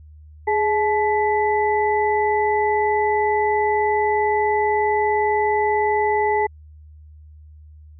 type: tone cluster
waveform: sine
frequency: 417.7 / 861 / 1993 Hz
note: G#4 / A5 / B6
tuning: +10 / -38 / +15 cents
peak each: -20 / -19 / -26 dBFS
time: 0.47-6.47 s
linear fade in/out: 10 ms
effects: added 76 Hz sine -41 dBFS peak until 7.99 s